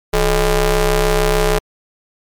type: ring-modulated tone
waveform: sawtooth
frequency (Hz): 196.7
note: G3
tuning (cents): +6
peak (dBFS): -5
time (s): 0.13-1.59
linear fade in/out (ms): 10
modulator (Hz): 230
effects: MP3 96 kbps